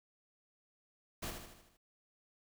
pink noise with echo, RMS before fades -41 dBFS, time 1.22-1.31 s, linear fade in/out 10 ms, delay 77 ms, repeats 6, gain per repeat -5 dB, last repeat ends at 1.772 s, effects none

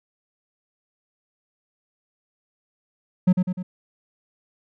triangle tone with echo, 182.7 Hz, F#3, 22 cents flat, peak -10 dBFS, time 3.27-3.33 s, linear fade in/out 10 ms, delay 100 ms, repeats 3, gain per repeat -5 dB, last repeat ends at 3.63 s, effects none

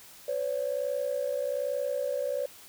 sine tone pair together, 508 / 569.2 Hz, B4 / C#5, +49 / +46 cents, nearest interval major second, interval 197 cents, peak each -31 / -29 dBFS, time 0.28-2.46 s, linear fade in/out 5 ms, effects tanh soft clip ceiling -21 dBFS + white hiss -51 dBFS RMS until 2.68 s

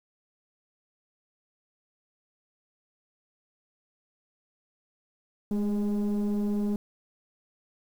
sine tone with frequency modulation, 207.7 Hz, G#3, in tune, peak -22 dBFS, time 5.51-6.76 s, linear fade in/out 2 ms, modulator 200 Hz, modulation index 0.6, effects tanh soft clip ceiling -24 dBFS + 9-bit

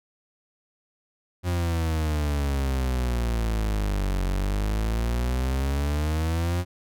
40% pulse exponential two-way sweep, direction down then up, 89.8 to 46.26 to 89.8 Hz, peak -22 dBFS, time 1.43-6.65 s, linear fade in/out 50 ms, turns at 4.25 s, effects none

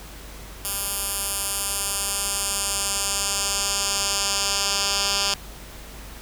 10% pulse tone with band-pass filter sweep, 199.3 Hz, G3, 29 cents sharp, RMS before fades -25 dBFS, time 0.65-5.34 s, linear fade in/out 0 ms, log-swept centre 12000 to 5300 Hz, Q 1.4, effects added 50 Hz sine -40 dBFS peak until 6.21 s + pink hiss -42 dBFS RMS until 6.21 s

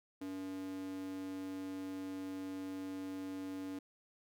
square tone with high-pass filter, 94.8 Hz, F#2, 43 cents sharp, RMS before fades -43 dBFS, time 0.21-3.79 s, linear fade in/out 5 ms, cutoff 280 Hz, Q 3.9, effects none

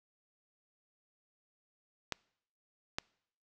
clicks, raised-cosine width 0.2 ms, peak -16 dBFS, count 2, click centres 2.123 / 2.985 s, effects noise-tail reverb RT60 0.7 s tail -26 dB re dry

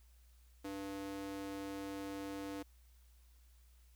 square tone with high-pass filter, 98.3 Hz, G2, 5 cents sharp, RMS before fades -44 dBFS, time 0.64-2.63 s, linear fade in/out 10 ms, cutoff 330 Hz, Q 2.3, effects added 60 Hz sine -61 dBFS peak until 3.95 s + white hiss -73 dBFS RMS until 3.95 s

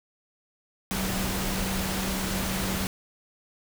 sine tone in noise, 190.3 Hz, F#3, 49 cents sharp, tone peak -31 dBFS, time 0.91-2.87 s, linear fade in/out 0 ms, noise pink, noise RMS -30 dBFS, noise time 0.91-2.87 s, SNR -4 dB, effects none

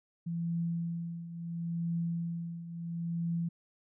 sine tone with tremolo, 168.8 Hz, E3, 41 cents sharp, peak -29 dBFS, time 0.26-3.49 s, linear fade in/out 10 ms, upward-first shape triangle, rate 0.73 Hz, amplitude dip 75%, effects none

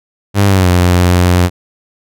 sawtooth tone with pitch glide, 100.1 to 89.18 Hz, G2 to F2, +37 to +37 cents, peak -3 dBFS, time 0.34-1.5 s, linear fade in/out 50 ms, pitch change -200 cents, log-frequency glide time 0.47-0.69 s, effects none

